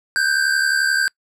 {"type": "tone pair together", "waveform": "square", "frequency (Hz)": [1512.6, 1584], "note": ["F#6", "G6"], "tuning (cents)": [38, 18], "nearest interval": "minor second", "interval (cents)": 80, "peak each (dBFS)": [-22, -18], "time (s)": [0.16, 1.08], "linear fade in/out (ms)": 0, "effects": ["noise-tail reverb RT60 0.1 s tail -26 dB re dry", "low-pass 11000 Hz 12 dB/octave"]}